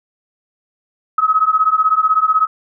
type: beating tone pair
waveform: sine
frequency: 1269 / 1285 Hz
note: D#6 / E6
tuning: +34 / -45 cents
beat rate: 16 Hz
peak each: -14 dBFS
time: 1.18-2.47 s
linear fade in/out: 5 ms
effects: none